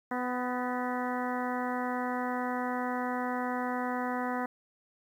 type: harmonic tone with a mistuned harmonic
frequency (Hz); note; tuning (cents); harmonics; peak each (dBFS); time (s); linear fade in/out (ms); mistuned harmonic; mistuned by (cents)
249.5; B3; +18; 1 / 2 / 3 / 4 / 5 / 6 / 7 / 8; -34 / -38 / -36 / -38 / -41 / -42 / -44 / -44; 0.11-4.46; 5; 8; -43
effects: 10-bit